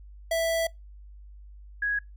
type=tone pair in turn; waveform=square / sine; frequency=659.3 / 1661.3 Hz; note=E5 / G#6; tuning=0 / 0 cents; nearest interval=octave + major third; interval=1600 cents; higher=second; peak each=-24 dBFS; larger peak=neither; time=0.31-0.67 / 1.82-1.99 s; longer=first; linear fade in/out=5 ms; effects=noise-tail reverb RT60 0.2 s tail -25 dB re dry + added 50 Hz sine -44 dBFS peak until 2.16 s